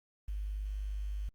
sine tone with quantisation, 50.6 Hz, G#1, 44 cents flat, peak -34 dBFS, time 0.28-1.29 s, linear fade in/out 5 ms, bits 10, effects Opus 32 kbps

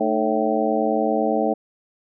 harmonic tone with a mistuned harmonic, 110 Hz, A2, in tune, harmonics 2 / 3 / 4 / 5 / 6 / 7, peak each -25 / -25 / -25 / -25 / -25 / -25 dBFS, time 0-1.54 s, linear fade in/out 10 ms, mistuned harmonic 3, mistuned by -120 cents, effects none

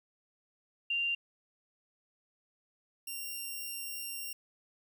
sine / 5% pulse tone pair in turn, 2782 / 2769 Hz, F7 / F7, -7 / -15 cents, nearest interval unison, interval 8 cents, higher first, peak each -29 / -29 dBFS, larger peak neither, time 0.9-1.15 / 3.07-4.33 s, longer second, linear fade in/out 5 ms, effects 11-bit

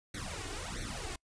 pink noise with flanger, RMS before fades -40 dBFS, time 0.14-1.16 s, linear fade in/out 5 ms, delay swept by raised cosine 0.49 to 2.79 ms, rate 1.5 Hz, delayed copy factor +1, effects noise-tail reverb RT60 0.1 s tail -26 dB re dry + resampled to 22050 Hz

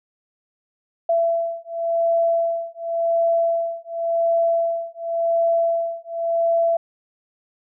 sine beating tone pair, 670 / 670.91 Hz, E5 / E5, +28 / +30 cents, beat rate 0.91 Hz, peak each -21 dBFS, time 1.09-6.77 s, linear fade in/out 5 ms, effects none

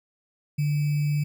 sine tone with sample-and-hold, 147.3 Hz, D3, 6 cents sharp, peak -21 dBFS, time 0.58-1.24 s, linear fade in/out 10 ms, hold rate 2450 Hz, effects none

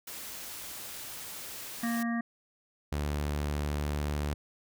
white noise, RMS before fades -42 dBFS, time 0.07-2.03 s, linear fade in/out 5 ms
harmonic tone, 233.1 Hz, A#3, in tune, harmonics 1 / 3 / 5 / 7 / 8, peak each -29 / -40 / -42 / -45 / -39 dBFS, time 1.83-2.21 s, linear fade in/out 5 ms
sawtooth tone, 73.5 Hz, D2, 2 cents sharp, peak -26 dBFS, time 2.92-4.34 s, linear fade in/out 5 ms
effects none

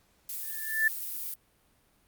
violet noise, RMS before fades -36 dBFS, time 0.29-1.34 s, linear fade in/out 2 ms
sine tone with exponential growth, 1760 Hz, A6, in tune, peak -19 dBFS, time 0.42-0.88 s, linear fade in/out 5 ms, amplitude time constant 100 ms
effects pink hiss -67 dBFS RMS until 2.07 s + Opus 48 kbps

